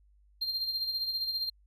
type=tone with tremolo; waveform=triangle; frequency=4186 Hz; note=C8; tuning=in tune; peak=-27 dBFS; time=0.41-1.5 s; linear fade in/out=10 ms; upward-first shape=sine; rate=15 Hz; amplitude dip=55%; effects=added 50 Hz sine -60 dBFS peak until 1.66 s